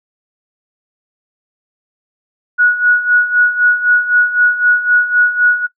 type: tone with tremolo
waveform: sine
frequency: 1461 Hz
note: F#6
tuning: 22 cents flat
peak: -6 dBFS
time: 2.58-5.67 s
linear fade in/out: 20 ms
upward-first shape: sine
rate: 3.9 Hz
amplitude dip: 75%
effects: noise-tail reverb RT60 0.1 s tail -18 dB re dry